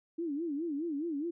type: tone with vibrato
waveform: sine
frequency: 310 Hz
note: D#4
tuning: 6 cents flat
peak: -32 dBFS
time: 0.18-1.31 s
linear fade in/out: 10 ms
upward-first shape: sine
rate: 4.8 Hz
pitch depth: 190 cents each way
effects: none